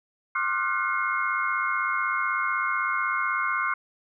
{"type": "tone cluster", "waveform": "sine", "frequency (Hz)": [1069, 1189, 1393, 1489, 2148], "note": ["C6", "D6", "F6", "F#6", "C7"], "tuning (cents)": [37, 21, -5, 11, 45], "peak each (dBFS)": -30, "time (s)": [0.35, 3.74], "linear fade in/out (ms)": 5, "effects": []}